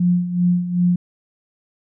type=tone with tremolo; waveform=sine; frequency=177.2 Hz; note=F3; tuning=25 cents sharp; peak=-12 dBFS; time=0-0.96 s; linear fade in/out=5 ms; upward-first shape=sine; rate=2.6 Hz; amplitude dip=70%; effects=none

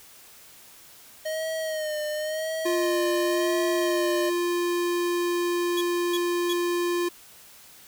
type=tone with vibrato; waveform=square; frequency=622.3 Hz; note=D#5; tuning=in tune; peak=-28 dBFS; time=1.25-4.3 s; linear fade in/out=10 ms; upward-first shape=sine; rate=0.94 Hz; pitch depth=52 cents each way
type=tone; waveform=square; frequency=349.2 Hz; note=F4; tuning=in tune; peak=-24 dBFS; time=2.65-7.09 s; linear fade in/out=10 ms
type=tone bursts; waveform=40% pulse; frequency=3337 Hz; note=G#7; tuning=8 cents sharp; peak=-27 dBFS; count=3; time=5.77-6.533 s; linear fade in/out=5 ms; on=41 ms; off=320 ms
effects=white hiss -50 dBFS RMS until 7.87 s

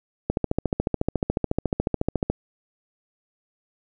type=click train; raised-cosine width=2 ms; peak=-8 dBFS; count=29; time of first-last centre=0.3-2.3 s; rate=14 Hz; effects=none

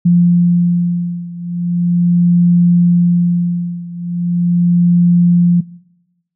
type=beating tone pair; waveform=sine; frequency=174.1 / 174.49 Hz; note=F3 / F3; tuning=-5 / -1 cents; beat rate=0.39 Hz; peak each=-11 / -13 dBFS; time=0.05-5.61 s; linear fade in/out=10 ms; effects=noise-tail reverb RT60 1.0 s tail -22 dB re dry

